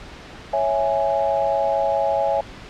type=chord; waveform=sine; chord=C# minor; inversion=none; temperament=equal; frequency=554.4 / 659.3 / 830.6 Hz; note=C#5 / E5 / G#5; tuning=0 / 0 / 0 cents; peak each=-22 dBFS; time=0.53-2.41 s; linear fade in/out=5 ms; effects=pink hiss -39 dBFS RMS until 2.69 s + low-pass 4000 Hz 12 dB/octave